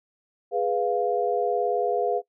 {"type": "chord", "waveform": "sine", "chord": "F diminished", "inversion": "first", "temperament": "equal", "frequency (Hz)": [415.3, 493.9, 698.5], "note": ["Ab4", "Cb5", "F5"], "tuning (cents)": [0, 0, 0], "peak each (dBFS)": -26, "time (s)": [0.51, 2.22], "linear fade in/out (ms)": 50, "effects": ["noise-tail reverb RT60 0.1 s tail -20 dB re dry"]}